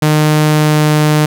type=tone with pitch glide; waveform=sawtooth; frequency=152.7 to 151.82 Hz; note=D#3 to D#3; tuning=-32 to -42 cents; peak=-4 dBFS; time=0.02-1.26 s; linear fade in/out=5 ms; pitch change=-10 cents; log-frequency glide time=0.5-0.87 s; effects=none